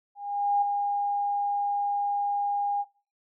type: tone with ADSR envelope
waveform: sine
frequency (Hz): 812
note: G#5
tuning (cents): -39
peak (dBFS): -19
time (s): 0.15-2.85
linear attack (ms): 470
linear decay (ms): 6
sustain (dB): -5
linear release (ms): 45
effects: noise-tail reverb RT60 0.4 s tail -23 dB re dry